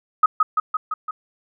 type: tone with echo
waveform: sine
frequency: 1263 Hz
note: D#6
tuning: 26 cents sharp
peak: -9 dBFS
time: 0.23-0.26 s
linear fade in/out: 5 ms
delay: 170 ms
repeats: 5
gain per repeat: -3 dB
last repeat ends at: 1.11 s
effects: none